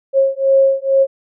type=beating tone pair; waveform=sine; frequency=540 / 542.2 Hz; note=C#5 / C#5; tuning=-45 / -38 cents; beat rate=2.2 Hz; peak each=-13 dBFS; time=0.13-1.07 s; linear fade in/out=50 ms; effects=none